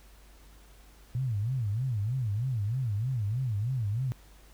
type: tone with vibrato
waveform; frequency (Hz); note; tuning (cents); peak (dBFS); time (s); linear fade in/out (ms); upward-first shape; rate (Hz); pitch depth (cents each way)
sine; 115.6; A#2; -14; -27; 1.15-4.12; 0; sine; 3.2; 250
effects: added 50 Hz sine -53 dBFS peak until 4.53 s + pink hiss -59 dBFS RMS until 4.53 s